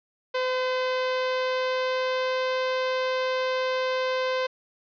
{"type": "tone with pitch glide", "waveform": "sawtooth", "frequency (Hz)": [511, 515.1], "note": ["C5", "C5"], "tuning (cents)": [-41, -27], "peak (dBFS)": -20, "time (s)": [0.34, 4.47], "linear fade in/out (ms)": 10, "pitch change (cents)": 14, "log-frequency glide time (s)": [0.58, 2.55], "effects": ["resampled to 11025 Hz", "10-bit"]}